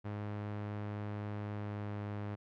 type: tone with pitch glide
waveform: sawtooth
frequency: 103.83 to 103.11 Hz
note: G#2 to G#2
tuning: 0 to -12 cents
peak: -34 dBFS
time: 0.04-2.36 s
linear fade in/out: 20 ms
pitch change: -12 cents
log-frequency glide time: 1.5-2.01 s
effects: low-pass 2000 Hz 12 dB/octave